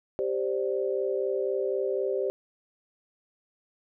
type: chord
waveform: sine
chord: G suspended fourth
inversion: none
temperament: equal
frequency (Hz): 392 / 523.3 / 587.3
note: G4 / C5 / D5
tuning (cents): 0 / 0 / 0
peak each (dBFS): -28 / -30 / -33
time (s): 0.19-2.3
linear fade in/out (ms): 0
effects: none